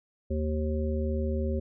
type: harmonic tone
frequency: 76.9 Hz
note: D#2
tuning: 20 cents flat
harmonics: 1 / 3 / 5 / 7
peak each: -28 / -33 / -35 / -36 dBFS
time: 0.3-1.6 s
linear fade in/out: 10 ms
effects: none